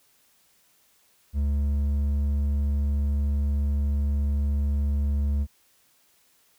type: tone with hard clipping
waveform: sine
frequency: 71.6 Hz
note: D2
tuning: 43 cents flat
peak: -23 dBFS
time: 1.33-5.47 s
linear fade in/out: 50 ms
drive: 5 dB
effects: white hiss -63 dBFS RMS until 6.58 s